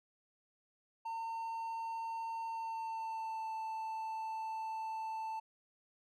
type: tone with pitch glide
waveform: triangle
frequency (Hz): 908 to 885.2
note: A#5 to A5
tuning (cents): -46 to +10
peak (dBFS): -36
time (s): 1.05-5.4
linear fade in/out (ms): 10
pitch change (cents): -44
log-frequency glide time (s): 2.46-3.52
effects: none